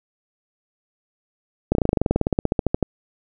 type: slowing click train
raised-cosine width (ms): 2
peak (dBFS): -4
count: 22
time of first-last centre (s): 1.72-2.827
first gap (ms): 31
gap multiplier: 1.05
effects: none